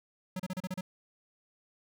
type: tone bursts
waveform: square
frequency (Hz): 184.9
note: F#3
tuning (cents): -1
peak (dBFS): -34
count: 7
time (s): 0.36-0.81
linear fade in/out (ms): 5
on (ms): 36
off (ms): 33
effects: none